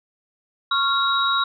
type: tone cluster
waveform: sine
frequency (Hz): 1101 / 1384 / 3821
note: C#6 / F6 / A#7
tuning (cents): -12 / -16 / +42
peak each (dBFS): -22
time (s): 0.71-1.44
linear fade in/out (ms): 5
effects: none